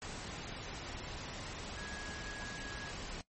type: tone in noise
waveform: sine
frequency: 1661.2 Hz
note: G#6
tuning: in tune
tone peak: -46 dBFS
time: 1.77-2.91 s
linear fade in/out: 0 ms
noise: pink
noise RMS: -44 dBFS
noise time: 0.02-3.21 s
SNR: -5 dB
effects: noise-tail reverb RT60 0.1 s tail -18 dB re dry + MP3 32 kbps